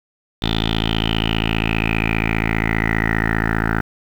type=tone with low-pass filter sweep; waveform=10% pulse; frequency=55 Hz; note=A1; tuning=in tune; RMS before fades=-19 dBFS; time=0.42-3.81 s; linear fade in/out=5 ms; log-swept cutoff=3600 to 1600 Hz; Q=8.4; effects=7-bit